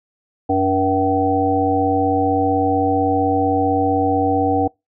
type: harmonic tone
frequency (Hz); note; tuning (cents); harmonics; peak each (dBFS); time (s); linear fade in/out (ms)
95.7; G2; -41; 1 / 3 / 5 / 7 / 8; -25 / -19 / -21 / -26 / -18; 0.49-4.68; 10
effects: noise-tail reverb RT60 0.2 s tail -25 dB re dry